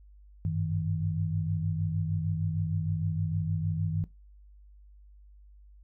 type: tone cluster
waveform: sine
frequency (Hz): 95.8 / 102.3 / 158.5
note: G2 / G#2 / D#3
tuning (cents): -39 / -26 / +32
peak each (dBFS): -31 / -36 / -30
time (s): 0.45-4.04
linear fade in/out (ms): 0
effects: noise-tail reverb RT60 0.2 s tail -17 dB re dry + added 50 Hz sine -51 dBFS peak until 5.83 s